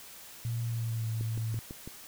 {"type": "tone with pitch glide", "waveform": "sine", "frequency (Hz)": [116.54, 112.51], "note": ["A#2", "A2"], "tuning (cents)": [0, 39], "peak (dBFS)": -30, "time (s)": [0.45, 1.59], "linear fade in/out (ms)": 0, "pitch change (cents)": -61, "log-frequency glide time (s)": [0.63, 1.09]}
{"type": "click train", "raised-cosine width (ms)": 3, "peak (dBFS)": -28, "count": 5, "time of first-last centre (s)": [1.21, 1.876], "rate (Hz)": 6.01}
{"effects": ["white hiss -49 dBFS RMS until 2.07 s"]}